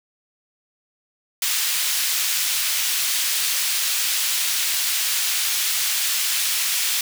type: high-pass noise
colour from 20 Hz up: pink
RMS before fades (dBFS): -22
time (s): 1.42-7.01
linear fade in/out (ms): 2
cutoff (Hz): 2800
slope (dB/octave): 12
effects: none